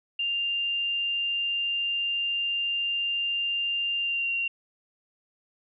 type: tone with pitch glide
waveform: sine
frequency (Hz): 2794 to 2760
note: F7 to F7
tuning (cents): 0 to -21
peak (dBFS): -25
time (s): 0.19-4.48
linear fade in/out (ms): 5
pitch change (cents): -21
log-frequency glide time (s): 4-4.31
effects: none